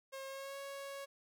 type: tone with pitch glide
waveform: sawtooth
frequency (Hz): 538 to 554.1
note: C5 to C#5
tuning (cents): +48 to -1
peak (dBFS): -40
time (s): 0.12-1.06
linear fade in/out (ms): 20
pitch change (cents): +51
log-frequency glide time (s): 0.27-0.58
effects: none